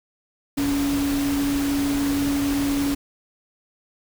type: tone in noise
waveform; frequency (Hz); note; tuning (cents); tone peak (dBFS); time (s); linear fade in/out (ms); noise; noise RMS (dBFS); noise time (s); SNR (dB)
sine; 282; C#4; +30; -20; 0.57-2.95; 10; pink; -30; 0.57-2.95; +7
effects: none